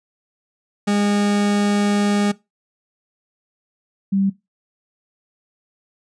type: tone pair in turn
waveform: 40% pulse / sine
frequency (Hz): 204.6 / 195.42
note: G#3 / G3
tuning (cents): -26 / -5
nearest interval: minor second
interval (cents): 79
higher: first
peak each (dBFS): -15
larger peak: neither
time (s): 0.87-2.32 / 4.12-4.3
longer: first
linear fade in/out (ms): 10
effects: noise-tail reverb RT60 0.2 s tail -19 dB re dry + resampled to 22050 Hz